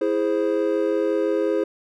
triangle chord, E augmented, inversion none, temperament equal, 329.6 / 415.3 / 523.3 Hz, E4 / G#4 / B#4, 0 / 0 / 0 cents, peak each -22 / -21 / -22 dBFS, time 0.01-1.64 s, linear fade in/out 5 ms, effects none

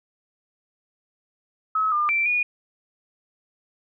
sine tone with pitch steps, 1285 / 1203 / 2344 / 2450 Hz, E6 / D6 / D7 / D#7, -45 / +41 / -4 / -27 cents, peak -19 dBFS, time 1.75-2.43 s, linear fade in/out 5 ms, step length 170 ms, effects none

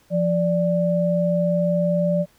sine tone pair together, 173.55 / 587.3 Hz, F3 / D5, -11 / 0 cents, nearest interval octave + major sixth, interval 2111 cents, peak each -20 dBFS, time 0.1-2.26 s, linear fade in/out 50 ms, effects pink hiss -58 dBFS RMS until 2.38 s

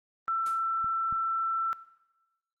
sine tone, 1337 Hz, E6, 24 cents sharp, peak -26 dBFS, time 0.28-1.73 s, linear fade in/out 0 ms
white noise with exponential decay, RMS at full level -42 dBFS, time 0.46-0.68 s, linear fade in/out 2 ms, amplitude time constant 46 ms
clicks, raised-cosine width 5 ms, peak -35 / -32 dBFS, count 2, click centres 0.844 / 1.126 s
effects noise-tail reverb RT60 1.0 s tail -18 dB re dry + Opus 32 kbps

